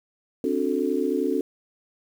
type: chord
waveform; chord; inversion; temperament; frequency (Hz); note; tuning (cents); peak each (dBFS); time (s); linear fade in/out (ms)
sine; D dominant seventh; third; just; 264.3 / 293.7 / 367.1 / 440.5; C4 / D4 / F#4 / A4; +18 / 0 / -14 / +2; -27; 0.44-1.41; 2
effects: 8-bit

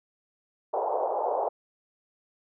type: band-pass noise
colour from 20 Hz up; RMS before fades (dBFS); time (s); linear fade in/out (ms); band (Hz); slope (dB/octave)
white; -28; 0.73-1.49; 10; 420 to 900; 48
effects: none

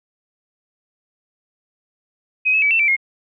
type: tone with pitch steps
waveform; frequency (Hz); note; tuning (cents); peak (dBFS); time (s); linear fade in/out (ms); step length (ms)
sine; 2523 / 2587 / 2291 / 2679 / 2331 / 2147; D#7 / E7 / D7 / E7 / D7 / C7; +23 / -33 / -44 / +27 / -14 / +44; -13; 2.45-2.966; 20; 86
effects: none

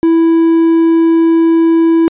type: tone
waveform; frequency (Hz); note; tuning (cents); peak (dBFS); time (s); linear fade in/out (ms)
triangle; 329.6; E4; 0; -4; 0.03-2.08; 0
effects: resampled to 8000 Hz

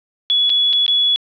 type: tone with dropouts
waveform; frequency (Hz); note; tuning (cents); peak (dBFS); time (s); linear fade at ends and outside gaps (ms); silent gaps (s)
sine; 3392; G#7; +36; -12; 0.3-1.16; 0; 0.495-0.501 / 0.729-0.733 / 0.864-0.88
effects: resampled to 11025 Hz + 8-bit

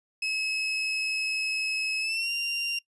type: tone with pitch glide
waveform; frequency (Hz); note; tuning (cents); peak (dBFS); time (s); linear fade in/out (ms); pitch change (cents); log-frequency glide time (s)
30% pulse; 2576 to 2777; E7 to F7; -41 to -10; -24; 0.22-2.79; 5; +131; 2-2.3
effects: noise-tail reverb RT60 0.1 s tail -23 dB re dry + resampled to 24000 Hz

